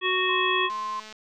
harmonic tone, 370 Hz, F#4, in tune, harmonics 1 / 3 / 5 / 7 / 9, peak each -28 / -28 / -28 / -28 / -28 dBFS, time 0.01-0.7 s, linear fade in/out 50 ms
sine tone, 1051 Hz, C6, 7 cents sharp, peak -28 dBFS, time 0.29-1 s, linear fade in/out 5 ms
click train, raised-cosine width 0.2 ms, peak -26 dBFS, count 93, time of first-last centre 0.7-1.126 s, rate 216 Hz
effects none

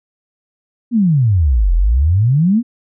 sine exponential two-way sweep, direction down then up, 250 to 40.36 to 250 Hz, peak -9 dBFS, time 0.91-2.63 s, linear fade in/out 50 ms, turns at 1.74 s, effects none

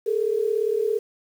sine tone pair together, 416.6 / 454.2 Hz, G#4 / A#4, +5 / -45 cents, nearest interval minor second, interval 150 cents, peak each -23 dBFS, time 0.06-0.99 s, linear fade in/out 10 ms, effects 8-bit

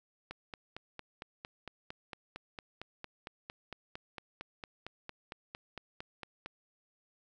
click train, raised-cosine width 0.3 ms, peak -26 dBFS, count 28, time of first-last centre 0.31-6.46 s, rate 4.39 Hz, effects none

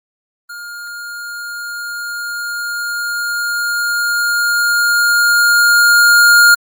square tone with level ramp, 1415 Hz, F6, 22 cents sharp, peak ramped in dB -28 to -5 dBFS, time 0.49-6.55 s, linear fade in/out 10 ms, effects Opus 32 kbps

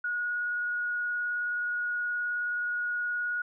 sine tone with vibrato, 1450 Hz, F#6, 35 cents flat, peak -28 dBFS, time 0.04-3.42 s, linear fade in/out 5 ms, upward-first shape sine, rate 19 Hz, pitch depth 9 cents each way, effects none

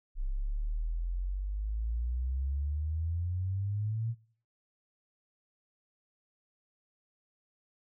sine exponential sweep, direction up, 31.93 to 117 Hz, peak -30 dBFS, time 0.15-4.15 s, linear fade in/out 50 ms, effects noise-tail reverb RT60 0.5 s tail -20 dB re dry

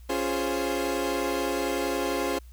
30% pulse chord, Db major seventh, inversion none, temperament equal with one note detuned, 277.2 / 349.2 / 413.2 / 523.3 Hz, Db4 / F4 / Ab4 / C5, 0 / 0 / -9 / 0 cents, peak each -29 dBFS, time 0.09-2.39 s, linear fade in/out 10 ms, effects added 60 Hz sine -44 dBFS peak until 2.52 s + white hiss -62 dBFS RMS until 2.52 s

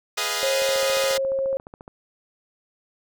5% pulse chord, F half-diminished seventh, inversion first, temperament equal, 415.3 / 493.9 / 622.3 / 698.5 Hz, Ab4 / Cb5 / Eb5 / F5, 0 / 0 / 0 / 0 cents, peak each -18 dBFS, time 0.17-1.18 s, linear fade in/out 10 ms
sine tone, 539 Hz, C#5, 49 cents flat, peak -21 dBFS, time 0.43-1.57 s, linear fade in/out 0 ms
click train, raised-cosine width 1 ms, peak -26 dBFS, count 19, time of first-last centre 0.62-1.879 s, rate 14.3 Hz
effects none

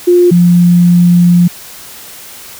sine tone pair in turn, 353.6 / 175.07 Hz, F4 / F3, +22 / +5 cents, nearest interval octave, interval 1217 cents, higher first, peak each -3 dBFS, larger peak neither, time 0.07-0.31 / 0.31-1.48 s, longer second, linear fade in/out 10 ms, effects white hiss -31 dBFS RMS until 2.59 s

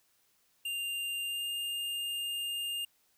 square tone with pitch glide, 2794 to 2813 Hz, F7 to F7, 0 to +12 cents, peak -34 dBFS, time 0.65-2.85 s, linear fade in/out 5 ms, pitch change +12 cents, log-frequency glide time 1.24-1.45 s, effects white hiss -71 dBFS RMS until 3.17 s

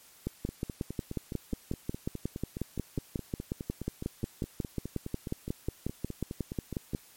two click trains, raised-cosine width 3 ms, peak -23 / -18 dBFS, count 32 / 38, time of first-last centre 0.49-6.935 / 0.27-6.949 s, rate 4.81 / 5.54 Hz, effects white hiss -57 dBFS RMS until 7.16 s + MP3 64 kbps

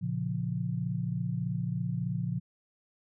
sine chord, Bb minor, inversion none, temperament just, 116.54 / 139.85 / 174.81 Hz, Bb2 / Db3 / F3, 0 / +16 / +2 cents, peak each -34 / -34 / -33 dBFS, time 0.01-2.4 s, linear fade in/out 20 ms, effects none

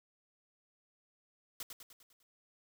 white noise with echo, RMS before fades -42 dBFS, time 1.6-1.63 s, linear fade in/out 2 ms, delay 100 ms, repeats 6, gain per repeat -5 dB, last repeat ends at 2.23 s, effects none

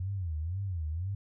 sine tone with vibrato, 87.31 Hz, F2, in tune, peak -31 dBFS, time 0-1.15 s, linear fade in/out 5 ms, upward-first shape sine, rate 2 Hz, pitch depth 230 cents each way, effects none

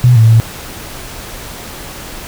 sine tone with pitch steps, 123.5 / 112.1 / 113.1 Hz, B2 / A2 / A2, 0 / +33 / +48 cents, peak -3 dBFS, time 0.04-0.4 s, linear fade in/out 0 ms, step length 120 ms, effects pink hiss -28 dBFS RMS until 2.27 s

